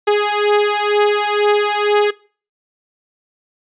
sawtooth beating tone pair, 414.1 / 416.2 Hz, G#4 / G#4, -5 / +4 cents, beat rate 2.1 Hz, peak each -12 dBFS, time 0.07-2.11 s, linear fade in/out 10 ms, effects noise-tail reverb RT60 0.4 s tail -21 dB re dry + resampled to 8000 Hz

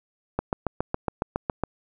click train, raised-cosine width 1 ms, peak -10 dBFS, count 10, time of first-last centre 0.39-1.637 s, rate 7.22 Hz, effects none

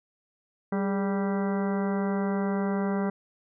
harmonic tone with a mistuned harmonic, 196 Hz, G3, in tune, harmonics 1 / 2 / 3 / 4 / 5 / 6 / 7 / 8 / 10, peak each -26 / -32 / -36 / -38 / -40 / -42 / -43 / -44 / -46 dBFS, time 0.72-3.1 s, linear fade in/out 5 ms, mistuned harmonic 2, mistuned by +64 cents, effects none

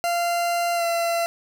40% pulse tone with pitch glide, 691 to 678.7 Hz, F5 to F5, -19 to -50 cents, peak -20 dBFS, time 0.04-1.26 s, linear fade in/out 0 ms, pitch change -31 cents, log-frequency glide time 0.75-0.83 s, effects none

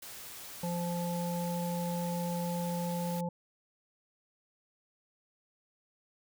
white noise, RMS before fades -46 dBFS, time 0.02-3.21 s, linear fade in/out 5 ms
harmonic tone, 173.4 Hz, F3, 12 cents flat, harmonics 1 / 3 / 5, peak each -33 / -38 / -40 dBFS, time 0.63-3.29 s, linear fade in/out 5 ms
effects none

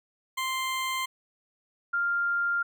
20% pulse / sine tone pair in turn, 1046.5 / 1396.9 Hz, C6 / F6, 0 / 0 cents, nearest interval perfect fourth, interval 500 cents, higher second, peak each -23 / -24 dBFS, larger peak first, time 0.37-1.06 / 1.93-2.63 s, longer second, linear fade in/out 10 ms, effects none

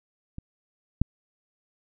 clicks, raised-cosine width 5 ms, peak -24 / -8 dBFS, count 2, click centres 0.384 / 1.016 s, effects none

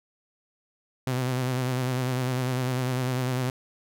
sawtooth tone with vibrato, 127.4 Hz, C3, 46 cents flat, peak -21 dBFS, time 1.07-3.5 s, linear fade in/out 2 ms, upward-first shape sine, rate 10 Hz, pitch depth 47 cents each way, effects none

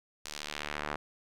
sawtooth tone with band-pass filter sweep, 74.4 Hz, D2, 23 cents sharp, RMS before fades -39 dBFS, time 0.25-0.96 s, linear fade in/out 5 ms, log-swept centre 6100 to 1200 Hz, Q 1, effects none

